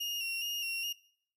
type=tone with vibrato; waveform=35% pulse; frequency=2794 Hz; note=F7; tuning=in tune; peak=-32 dBFS; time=0-0.93 s; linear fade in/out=10 ms; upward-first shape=square; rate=2.4 Hz; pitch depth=32 cents each way; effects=noise-tail reverb RT60 0.6 s tail -20 dB re dry